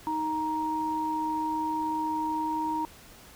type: tone pair together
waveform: sine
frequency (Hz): 312.7 / 937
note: D#4 / A#5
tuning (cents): +9 / +9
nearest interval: octave + perfect fifth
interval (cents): 1900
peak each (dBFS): -32 / -28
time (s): 0.07-2.85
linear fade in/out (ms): 0
effects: pink hiss -51 dBFS RMS until 3.35 s